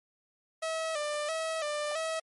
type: tone with vibrato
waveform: sawtooth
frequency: 619 Hz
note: D#5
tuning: 9 cents flat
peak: -27 dBFS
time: 0.62-2.2 s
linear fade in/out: 10 ms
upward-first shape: square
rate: 1.5 Hz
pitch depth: 70 cents each way
effects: MP3 48 kbps